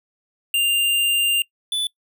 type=tone pair in turn; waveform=square; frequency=2794 / 3481 Hz; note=F7 / A7; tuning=0 / -19 cents; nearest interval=major third; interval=381 cents; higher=second; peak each=-17 / -21 dBFS; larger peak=first; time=0.54-1.42 / 1.72-1.87 s; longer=first; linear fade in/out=2 ms; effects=noise-tail reverb RT60 0.1 s tail -23 dB re dry